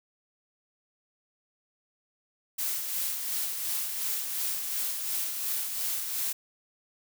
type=noise with tremolo; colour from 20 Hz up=blue; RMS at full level=-30 dBFS; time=2.58-6.33 s; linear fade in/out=10 ms; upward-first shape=sine; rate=2.8 Hz; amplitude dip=40%; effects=none